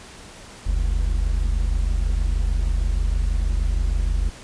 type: tone pair together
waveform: triangle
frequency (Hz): 44.85 / 71.2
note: F1 / C#2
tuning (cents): +47 / +47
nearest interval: minor sixth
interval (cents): 800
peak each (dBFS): -17 / -23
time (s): 0.66-4.3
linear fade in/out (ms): 10
effects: pink hiss -42 dBFS RMS until 4.43 s + resampled to 22050 Hz